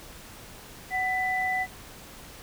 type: tone pair together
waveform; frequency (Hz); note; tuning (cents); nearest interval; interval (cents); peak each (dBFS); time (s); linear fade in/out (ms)
sine; 747 / 1991; F#5 / B6; +16 / +14; octave + perfect fourth; 1698; -28 / -27; 0.9-1.67; 50
effects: pink hiss -46 dBFS RMS until 2.42 s